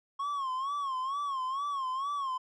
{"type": "tone with vibrato", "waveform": "triangle", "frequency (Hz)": 1089, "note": "C#6", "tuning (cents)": -31, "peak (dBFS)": -29, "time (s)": [0.19, 2.38], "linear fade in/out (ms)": 10, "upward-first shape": "sine", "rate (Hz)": 2.2, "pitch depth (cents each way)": 110, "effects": ["resampled to 22050 Hz"]}